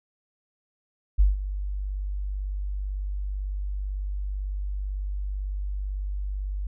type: tone with ADSR envelope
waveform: sine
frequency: 49 Hz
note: G1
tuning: in tune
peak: -13 dBFS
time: 1.18-6.67 s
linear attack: 21 ms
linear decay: 160 ms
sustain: -14 dB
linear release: 3 ms
effects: none